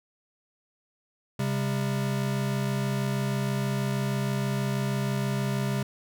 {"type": "tone pair together", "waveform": "square", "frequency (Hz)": [133.73, 200], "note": ["C3", "G3"], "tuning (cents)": [38, 35], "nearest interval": "perfect fifth", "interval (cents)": 697, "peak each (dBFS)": [-28, -31], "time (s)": [1.39, 5.83], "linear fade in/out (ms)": 5, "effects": []}